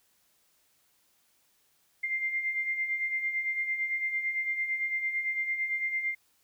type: beating tone pair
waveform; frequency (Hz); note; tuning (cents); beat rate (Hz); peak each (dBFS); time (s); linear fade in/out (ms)
sine; 2093 / 2101.9; C7 / C7; 0 / +7; 8.9; -37 / -29; 2.03-6.15; 10
effects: white hiss -69 dBFS RMS until 6.43 s